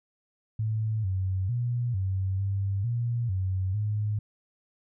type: tone with pitch steps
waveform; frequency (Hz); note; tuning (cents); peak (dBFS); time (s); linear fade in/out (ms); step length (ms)
sine; 109.4 / 94.3 / 120.8 / 95.3 / 98.3 / 118.6 / 94.1 / 105.4; A2 / F#2 / B2 / G2 / G2 / A#2 / F#2 / G#2; -9 / +33 / -38 / -48 / +5 / +30 / +30 / +26; -25; 0.59-4.19; 5; 450
effects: none